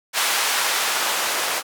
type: noise with band-pass filter sweep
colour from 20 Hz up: blue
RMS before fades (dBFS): -22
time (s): 0.13-1.63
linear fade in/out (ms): 50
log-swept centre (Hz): 1100 to 670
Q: 0.79
effects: none

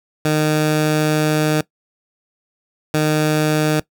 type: tone pair in turn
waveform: 15% pulse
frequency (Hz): 153.5 / 153.5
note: D#3 / D#3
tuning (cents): -23 / -23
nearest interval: unison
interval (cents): 0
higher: neither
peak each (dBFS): -8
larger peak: neither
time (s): 0.25-1.61 / 2.94-3.8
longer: first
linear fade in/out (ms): 2
effects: noise-tail reverb RT60 0.1 s tail -20 dB re dry

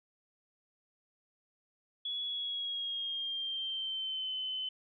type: tone with pitch glide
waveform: sine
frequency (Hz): 3377 to 3044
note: G#7 to F#7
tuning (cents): +28 to +48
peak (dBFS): -34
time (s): 2.05-4.69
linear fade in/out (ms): 5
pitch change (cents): -180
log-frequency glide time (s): 2.24-4.33
effects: none

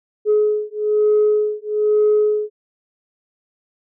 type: beating tone pair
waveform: sine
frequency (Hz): 422.4 / 423.5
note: G#4 / G#4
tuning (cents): +29 / +34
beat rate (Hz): 1.1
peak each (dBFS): -16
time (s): 0.25-2.5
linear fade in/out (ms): 50
effects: tanh soft clip ceiling -8 dBFS

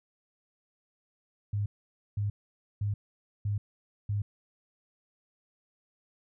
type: tone bursts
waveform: sine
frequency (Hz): 102.7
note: G#2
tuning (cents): -19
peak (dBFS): -27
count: 5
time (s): 1.53-4.22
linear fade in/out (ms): 5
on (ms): 130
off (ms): 510
effects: none

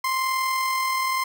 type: tone with amplitude modulation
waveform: 30% pulse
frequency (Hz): 1046.5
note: C6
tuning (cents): 0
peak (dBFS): -18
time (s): 0.04-1.24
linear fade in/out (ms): 5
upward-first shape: sine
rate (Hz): 40.8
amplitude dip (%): 30
effects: none

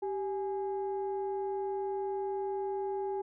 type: tone pair together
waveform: sine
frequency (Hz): 390 / 832.1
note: G4 / G#5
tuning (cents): -9 / +3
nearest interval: octave + minor second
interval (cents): 1312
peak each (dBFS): -32 / -37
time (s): 0.02-3.22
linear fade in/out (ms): 10
effects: tanh soft clip ceiling -25 dBFS

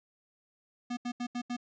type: tone bursts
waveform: square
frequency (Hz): 243.3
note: B3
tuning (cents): -26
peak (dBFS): -33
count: 5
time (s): 0.9-1.567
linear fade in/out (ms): 10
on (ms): 71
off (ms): 78
effects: resampled to 16000 Hz

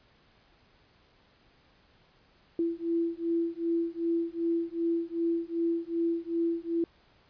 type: beating tone pair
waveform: sine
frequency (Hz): 334.1 / 336.7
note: E4 / E4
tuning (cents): +23 / +37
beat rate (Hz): 2.6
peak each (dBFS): -30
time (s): 2.59-6.84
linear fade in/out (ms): 2
effects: pink hiss -63 dBFS RMS until 7.29 s + resampled to 11025 Hz

